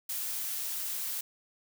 blue noise, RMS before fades -35 dBFS, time 0.09-1.21 s, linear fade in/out 5 ms, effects none

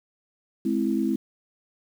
sine chord, Ab augmented, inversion none, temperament equal with one note detuned, 212 / 261.6 / 329.6 Hz, Ab3 / C4 / E4, +36 / 0 / 0 cents, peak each -26 dBFS, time 0.65-1.16 s, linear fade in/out 5 ms, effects 8-bit

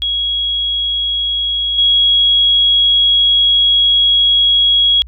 sine tone with level steps, 3317 Hz, G#7, 3 cents flat, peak -14 / -8 dBFS, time 0.02-5.02 s, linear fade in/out 0 ms, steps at 1.78 s, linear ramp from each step 5 ms, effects added 60 Hz sine -31 dBFS peak until 5.07 s

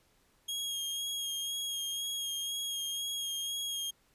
sawtooth tone with vibrato, 3266 Hz, G#7, 30 cents flat, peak -31 dBFS, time 0.48-3.91 s, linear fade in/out 10 ms, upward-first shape sine, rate 2 Hz, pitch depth 23 cents each way, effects pink hiss -69 dBFS RMS until 4.14 s + resampled to 32000 Hz

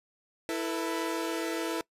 sawtooth chord, E suspended fourth, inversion none, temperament equal with one note detuned, 329.6 / 446.7 / 493.9 Hz, E4 / A4 / B4, 0 / +26 / 0 cents, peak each -28 / -32 / -34 dBFS, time 0.49-1.81 s, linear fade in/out 0 ms, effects noise-tail reverb RT60 0.1 s tail -22 dB re dry + resampled to 32000 Hz

